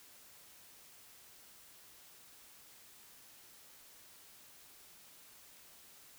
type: silence
effects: white hiss -59 dBFS RMS until 6.18 s